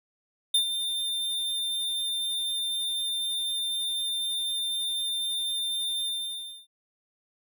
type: tone with ADSR envelope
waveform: square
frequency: 3602 Hz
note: A7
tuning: 40 cents sharp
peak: -19 dBFS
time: 0.54-6.67 s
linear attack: 6 ms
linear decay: 97 ms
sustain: -9 dB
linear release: 620 ms
effects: none